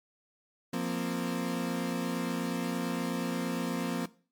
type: chord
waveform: 35% pulse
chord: F suspended fourth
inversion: none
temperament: equal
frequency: 174.61 / 233.1 / 261.6 Hz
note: F3 / Bb3 / C4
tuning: 0 / 0 / 0 cents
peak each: -33 dBFS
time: 0.73-4.06 s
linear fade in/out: 5 ms
effects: noise-tail reverb RT60 0.4 s tail -19 dB re dry + MP3 96 kbps